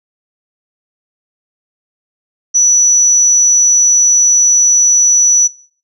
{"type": "tone", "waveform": "sine", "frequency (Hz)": 5920, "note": "F#8", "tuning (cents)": 0, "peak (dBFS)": -5, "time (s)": [2.54, 5.48], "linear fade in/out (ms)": 20, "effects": ["noise-tail reverb RT60 0.5 s tail -23 dB re dry", "tanh soft clip ceiling -1 dBFS"]}